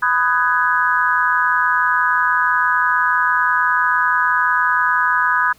sine chord, G# minor seventh, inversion first, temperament just, 996.7 / 1245.9 / 1495.1 / 1661.2 Hz, B5 / D#6 / F#6 / G#6, +16 / +2 / +18 / 0 cents, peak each -19 dBFS, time 0.02-5.53 s, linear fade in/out 10 ms, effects pink hiss -51 dBFS RMS until 5.58 s

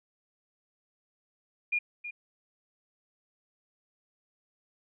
sine tone with echo, 2424 Hz, D#7, 46 cents flat, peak -25 dBFS, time 1.72-1.79 s, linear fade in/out 10 ms, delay 320 ms, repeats 1, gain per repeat -11 dB, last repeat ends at 2.11 s, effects none

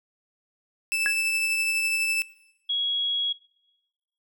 40% pulse tone with tremolo, 2637 Hz, E7, in tune, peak -21 dBFS, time 0.92-2.22 s, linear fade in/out 0 ms, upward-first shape triangle, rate 12 Hz, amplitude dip 35%
sine tone with exponential decay, 1664 Hz, G#6, 3 cents sharp, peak -18 dBFS, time 1.06-1.17 s, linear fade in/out 0 ms, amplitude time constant 22 ms
sine tone, 3322 Hz, G#7, in tune, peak -23 dBFS, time 2.69-3.33 s, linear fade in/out 10 ms
effects noise-tail reverb RT60 1.0 s tail -20 dB re dry

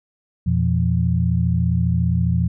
sine tone cluster, 84.8 / 119.6 / 172.1 Hz, E2 / A#2 / F3, +50 / +45 / -25 cents, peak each -20 dBFS, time 0.46-2.48 s, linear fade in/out 10 ms, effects none

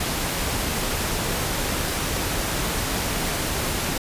pink noise, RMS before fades -25 dBFS, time 0-3.98 s, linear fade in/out 5 ms, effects resampled to 32000 Hz

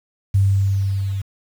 sine tone with level ramp, 98 Hz, G2, in tune, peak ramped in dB -11 to -21 dBFS, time 0.34-1.22 s, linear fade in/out 10 ms, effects 7-bit

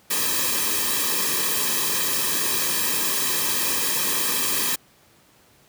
white noise with comb filter, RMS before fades -23 dBFS, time 0.1-4.76 s, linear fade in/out 10 ms, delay 1.4 ms, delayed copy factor -0.95, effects pink hiss -56 dBFS RMS until 5.68 s + high-pass 80 Hz 12 dB/octave

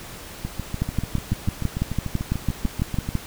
two click trains, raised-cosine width 5 ms, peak -14 / -9 dBFS, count 19 / 15, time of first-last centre 0.45-3.089 / 0.82-3.153 s, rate 6.82 / 6 Hz, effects pink hiss -39 dBFS RMS until 3.26 s

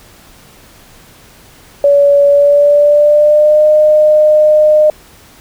sine tone with pitch glide, 569 to 609.8 Hz, C#5 to D#5, +45 to -35 cents, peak -4 dBFS, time 1.84-4.9 s, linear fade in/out 2 ms, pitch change +120 cents, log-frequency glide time 2.27-3.67 s, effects pink hiss -41 dBFS RMS until 5.4 s

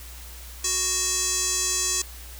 square tone with band-pass filter, 370 Hz, F#4, in tune, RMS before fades -25 dBFS, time 0.64-2.02 s, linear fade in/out 5 ms, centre 6900 Hz, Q 3.6, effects added 60 Hz sine -40 dBFS peak until 2.39 s + white hiss -44 dBFS RMS until 2.39 s

